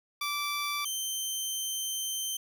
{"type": "tone pair in turn", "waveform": "15% pulse", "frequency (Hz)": [1165, 3110], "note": ["D6", "G7"], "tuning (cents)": [-14, -14], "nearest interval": "octave + perfect fourth", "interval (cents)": 1700, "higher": "second", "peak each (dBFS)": -24, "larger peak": "neither", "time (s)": [[0.21, 0.85], [0.85, 2.37]], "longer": "second", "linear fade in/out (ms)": 5, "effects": []}